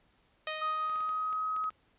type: tone with exponential decay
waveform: 10% pulse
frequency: 622.3 Hz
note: D#5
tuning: in tune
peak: -24 dBFS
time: 0.47-1.53 s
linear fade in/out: 2 ms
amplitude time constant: 230 ms
type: tone with pitch glide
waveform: sine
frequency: 1250 to 1268.2 Hz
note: D#6 to D#6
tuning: +8 to +33 cents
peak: -30 dBFS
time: 0.61-1.7 s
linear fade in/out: 10 ms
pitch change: +25 cents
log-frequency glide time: 0.73-1.47 s
type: clicks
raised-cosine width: 0.3 ms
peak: -34 dBFS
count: 8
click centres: 0.897 / 0.959 / 1.006 / 1.092 / 1.328 / 1.564 / 1.641 / 1.705 s
effects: pink hiss -69 dBFS RMS until 1.98 s + resampled to 8000 Hz